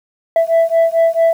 sine beating tone pair, 659.3 / 663.8 Hz, E5 / E5, 0 / +12 cents, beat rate 4.5 Hz, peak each -11 dBFS, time 0.36-1.33 s, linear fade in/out 2 ms, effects tanh soft clip ceiling -7 dBFS + 7-bit

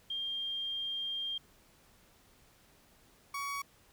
sine / 30% pulse tone pair in turn, 3200 / 1124.2 Hz, G7 / C#6, +35 / +24 cents, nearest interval octave + tritone, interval 1811 cents, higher first, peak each -34 / -33 dBFS, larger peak second, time 0.1-1.38 / 3.34-3.62 s, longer first, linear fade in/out 5 ms, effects pink hiss -64 dBFS RMS until 3.92 s

